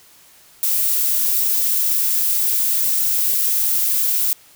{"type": "noise", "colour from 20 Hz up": "violet", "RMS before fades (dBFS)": -18, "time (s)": [0.63, 4.33], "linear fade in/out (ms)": 0, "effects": ["white hiss -49 dBFS RMS until 4.55 s"]}